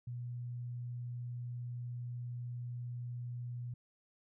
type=tone; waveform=sine; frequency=121.6 Hz; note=B2; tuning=26 cents flat; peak=-39 dBFS; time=0.07-3.74 s; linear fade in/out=5 ms; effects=none